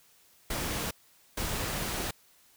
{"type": "noise bursts at uneven times", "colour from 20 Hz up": "pink", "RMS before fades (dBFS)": -33, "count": 2, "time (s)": [[0.5, 0.91], [1.37, 2.11]], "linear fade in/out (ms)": 5, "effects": ["white hiss -62 dBFS RMS until 2.56 s"]}